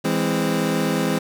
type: chord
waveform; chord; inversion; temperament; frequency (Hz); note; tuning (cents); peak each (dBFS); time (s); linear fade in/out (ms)
25% pulse; E augmented; none; equal with one note detuned; 164.81 / 206.2 / 261.6; E3 / G#3 / B#3; 0 / -12 / 0; -20; 0.04-1.19; 10
effects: none